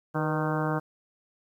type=harmonic tone with a mistuned harmonic; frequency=154.3 Hz; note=D#3; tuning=14 cents flat; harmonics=1 / 2 / 3 / 4 / 5 / 6 / 7 / 8 / 9 / 10; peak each=-29 / -32 / -34 / -35 / -36 / -37 / -37 / -38 / -39 / -39 dBFS; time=0.14-0.8 s; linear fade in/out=20 ms; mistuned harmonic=3; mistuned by=+57 cents; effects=10-bit

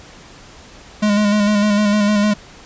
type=tone with vibrato; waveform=square; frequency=207.7 Hz; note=G#3; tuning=in tune; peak=-13 dBFS; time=1.02-2.34 s; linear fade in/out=10 ms; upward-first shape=square; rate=6.6 Hz; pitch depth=28 cents each way; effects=pink hiss -41 dBFS RMS until 2.65 s + resampled to 16000 Hz

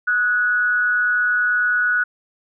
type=tone with amplitude modulation; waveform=sine; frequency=1469 Hz; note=F#6; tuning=13 cents flat; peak=-13 dBFS; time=0.07-2.04 s; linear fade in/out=10 ms; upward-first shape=sine; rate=209 Hz; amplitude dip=50%; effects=none

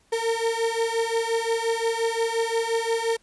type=beating tone pair; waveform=35% pulse; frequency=454.1 / 459.8 Hz; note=A#4 / A#4; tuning=-45 / -24 cents; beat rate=5.7 Hz; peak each=-24 dBFS; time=0.12-3.17 s; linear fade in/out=10 ms; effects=pink hiss -62 dBFS RMS until 3.22 s + resampled to 24000 Hz

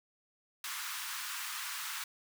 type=high-pass noise; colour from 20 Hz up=pink; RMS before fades=-40 dBFS; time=0.64-2.04 s; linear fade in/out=2 ms; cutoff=1000 Hz; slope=48 dB/octave; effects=none

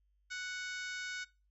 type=harmonic tone; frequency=740 Hz; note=F#5; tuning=in tune; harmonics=2 / 3 / 4 / 5 / 6 / 7 / 8 / 9 / 10; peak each=-41 / -46 / -53 / -50 / -52 / -52 / -54 / -55 / -57 dBFS; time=0.3-1.25 s; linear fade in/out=20 ms; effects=noise-tail reverb RT60 0.3 s tail -22 dB re dry + added 50 Hz sine -70 dBFS peak until 1.5 s

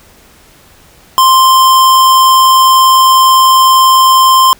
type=tone; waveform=square; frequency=1047 Hz; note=C6; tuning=1 cent sharp; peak=-4 dBFS; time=1.18-4.53 s; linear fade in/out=0 ms; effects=pink hiss -42 dBFS RMS until 4.59 s

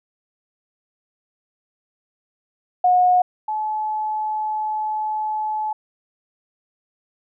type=tone pair in turn; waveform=sine; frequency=725 / 859.4 Hz; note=F#5 / A5; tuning=-35 / -41 cents; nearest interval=minor third; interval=294 cents; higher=second; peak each=-12 / -21 dBFS; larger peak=first; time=2.84-3.22 / 3.48-5.73 s; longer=second; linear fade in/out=5 ms; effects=none

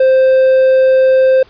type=tone; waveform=triangle; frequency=523.3 Hz; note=C5; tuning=in tune; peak=-4 dBFS; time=0-1.43 s; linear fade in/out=5 ms; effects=pink hiss -45 dBFS RMS until 1.49 s + resampled to 11025 Hz

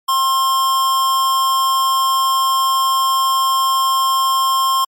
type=tone with amplitude modulation; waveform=square; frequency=1062 Hz; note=C6; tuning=25 cents sharp; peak=-12 dBFS; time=0.08-4.85 s; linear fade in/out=10 ms; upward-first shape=sine; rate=282 Hz; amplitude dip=35%; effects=MP3 96 kbps

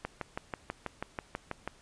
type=click train; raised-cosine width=0.5 ms; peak=-19 dBFS; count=11; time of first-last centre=0.05-1.676 s; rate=6.15 Hz; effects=pink hiss -60 dBFS RMS until 1.81 s + resampled to 22050 Hz

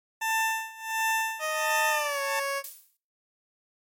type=tone with tremolo; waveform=20% pulse; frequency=890 Hz; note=A5; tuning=20 cents sharp; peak=-19 dBFS; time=0.21-2.4 s; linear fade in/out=10 ms; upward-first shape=sine; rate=1.4 Hz; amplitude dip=90%
type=tone with pitch glide; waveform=15% pulse; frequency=622.3 to 554.4 Hz; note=D#5 to C#5; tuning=0 to 0 cents; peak=-21 dBFS; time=1.39-2.63 s; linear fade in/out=50 ms; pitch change=-200 cents; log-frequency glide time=1.89-2.21 s
type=noise with exponential decay; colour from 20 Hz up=violet; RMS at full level=-32 dBFS; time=2.64-2.97 s; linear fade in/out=2 ms; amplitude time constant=71 ms
effects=noise-tail reverb RT60 0.4 s tail -20 dB re dry + MP3 64 kbps

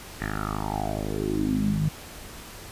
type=tone with low-pass filter sweep; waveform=10% pulse; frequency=52 Hz; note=G#1; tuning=3 cents sharp; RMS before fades=-27 dBFS; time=0.2-1.89 s; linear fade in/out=10 ms; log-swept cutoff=1900 to 150 Hz; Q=6.7; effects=pink hiss -42 dBFS RMS until 2.71 s + resampled to 32000 Hz

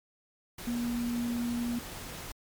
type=tone in noise; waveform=sine; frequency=238.3 Hz; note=A#3; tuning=38 cents sharp; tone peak=-29 dBFS; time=0.67-1.79 s; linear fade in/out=5 ms; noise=pink; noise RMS=-42 dBFS; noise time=0.58-2.32 s; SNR=+10 dB; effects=MP3 96 kbps

